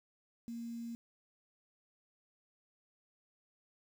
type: tone with quantisation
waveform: sine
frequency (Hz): 233.1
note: A#3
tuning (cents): 0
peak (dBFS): -40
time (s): 0.48-0.95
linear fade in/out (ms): 0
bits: 10
effects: none